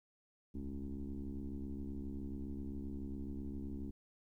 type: tone with frequency modulation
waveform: sine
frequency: 140.5 Hz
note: C#3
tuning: 24 cents sharp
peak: -39 dBFS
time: 0.54-3.91 s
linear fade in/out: 10 ms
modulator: 67.4 Hz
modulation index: 2.6
effects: tanh soft clip ceiling -35 dBFS + 13-bit